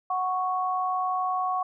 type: tone pair together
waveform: sine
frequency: 738.9 / 1108 Hz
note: F#5 / C#6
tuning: -3 / -1 cents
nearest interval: perfect fifth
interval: 702 cents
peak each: -27 dBFS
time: 0.1-1.63 s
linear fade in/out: 5 ms
effects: none